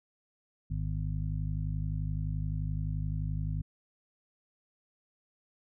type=harmonic tone with a mistuned harmonic; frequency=51.6 Hz; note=G#1; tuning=10 cents flat; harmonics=1 / 2 / 3 / 5; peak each=-34 / -35 / -35 / -47 dBFS; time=0.7-3.62 s; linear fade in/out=10 ms; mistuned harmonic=5; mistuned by=-67 cents; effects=none